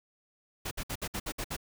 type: noise bursts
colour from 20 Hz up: pink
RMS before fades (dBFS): -35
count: 8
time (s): 0.65-1.566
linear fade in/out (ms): 10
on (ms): 62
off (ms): 60
effects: none